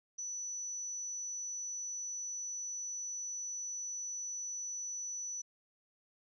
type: tone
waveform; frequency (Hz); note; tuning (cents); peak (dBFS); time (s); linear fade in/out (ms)
sine; 5950; F#8; +9; -38; 0.18-5.42; 10
effects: none